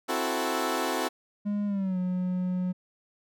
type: chord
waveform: 15% pulse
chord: F# half-diminished seventh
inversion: second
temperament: equal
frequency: 261.6 / 329.6 / 370 / 440 Hz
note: C4 / E4 / F#4 / A4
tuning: 0 / 0 / 0 / 0 cents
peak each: -26 dBFS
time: 0.08-1.09 s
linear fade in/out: 20 ms
type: tone with pitch glide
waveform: triangle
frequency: 205.5 to 182.03 Hz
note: G#3 to F#3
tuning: -18 to -28 cents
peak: -24 dBFS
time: 1.45-2.73 s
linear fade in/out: 20 ms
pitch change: -210 cents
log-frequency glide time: 1.66-1.98 s
effects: none